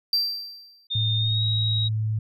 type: tone with exponential decay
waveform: triangle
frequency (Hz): 4699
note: D8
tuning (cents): 0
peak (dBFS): -16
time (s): 0.13-0.87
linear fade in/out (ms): 2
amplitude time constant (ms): 160
type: tone with pitch glide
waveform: sine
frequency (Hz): 3643 to 3811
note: A#7 to A#7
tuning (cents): -41 to +38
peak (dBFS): -24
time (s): 0.9-1.89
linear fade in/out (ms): 20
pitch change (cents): +79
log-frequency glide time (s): 1.17-1.43
type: tone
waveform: sine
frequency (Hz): 108.8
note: A2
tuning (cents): -19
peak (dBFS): -22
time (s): 0.95-2.19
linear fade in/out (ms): 5
effects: none